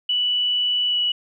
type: tone with pitch glide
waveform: sine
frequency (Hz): 2960 to 2940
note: F#7 to F#7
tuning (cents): 0 to -12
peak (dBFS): -18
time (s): 0.09-1.12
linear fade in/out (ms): 5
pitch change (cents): -12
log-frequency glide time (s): 0.88-0.97
effects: none